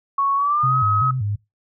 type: tone with pitch glide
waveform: sine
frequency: 1108.7 to 1273.6 Hz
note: C#6 to D#6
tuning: 0 to +40 cents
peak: -16 dBFS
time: 0.18-1.11 s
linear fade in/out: 5 ms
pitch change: +240 cents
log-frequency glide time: 0.36-0.76 s
type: tone with vibrato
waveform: sine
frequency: 115.6 Hz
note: A#2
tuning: 14 cents flat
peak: -20 dBFS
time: 0.63-1.36 s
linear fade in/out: 10 ms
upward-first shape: square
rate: 2.6 Hz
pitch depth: 200 cents each way
effects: noise-tail reverb RT60 0.2 s tail -21 dB re dry